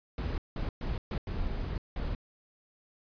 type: noise bursts at uneven times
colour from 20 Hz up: brown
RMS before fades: -33 dBFS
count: 6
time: 0.18-0.38 / 0.56-0.69 / 0.81-0.98 / 1.11-1.18 / 1.27-1.78 / 1.96-2.15 s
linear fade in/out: 2 ms
effects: resampled to 11025 Hz